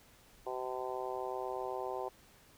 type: harmonic tone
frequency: 127.8 Hz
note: C3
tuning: 40 cents flat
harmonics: 3 / 4 / 5 / 6 / 7 / 8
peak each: -41 / -43 / -44 / -43 / -44 / -47 dBFS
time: 0.46-2.09 s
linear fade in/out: 10 ms
effects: pink hiss -62 dBFS RMS until 2.57 s